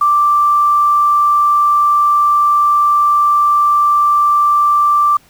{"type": "tone with quantisation", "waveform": "sine", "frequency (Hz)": 1175, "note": "D6", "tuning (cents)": 1, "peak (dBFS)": -8, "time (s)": [0.01, 5.17], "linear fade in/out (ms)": 5, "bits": 6, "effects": ["pink hiss -49 dBFS RMS until 5.29 s"]}